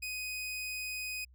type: tone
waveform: sawtooth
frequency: 2500 Hz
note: D#7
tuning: 8 cents sharp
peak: -33 dBFS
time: 0.02-1.25 s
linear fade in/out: 10 ms
effects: added 63 Hz sine -56 dBFS peak until 1.34 s